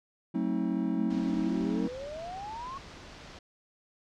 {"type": "chord", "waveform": "triangle", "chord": "F# diminished seventh", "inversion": "none", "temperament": "just", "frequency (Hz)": [185, 222, 266.4, 319.7], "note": ["F#3", "A3", "C4", "Eb4"], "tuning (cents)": [0, 16, 31, 47], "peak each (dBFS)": -31, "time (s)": [0.34, 1.88], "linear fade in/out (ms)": 10}
{"type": "exponential sweep", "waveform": "sine", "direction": "up", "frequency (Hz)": [203.6, 1117], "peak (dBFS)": -37, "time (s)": [0.94, 2.78], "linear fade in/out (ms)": 5}
{"type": "low-pass noise", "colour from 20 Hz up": "pink", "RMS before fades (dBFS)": -48, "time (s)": [1.1, 3.39], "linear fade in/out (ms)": 5, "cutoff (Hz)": 5800, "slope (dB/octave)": 24}
{"effects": []}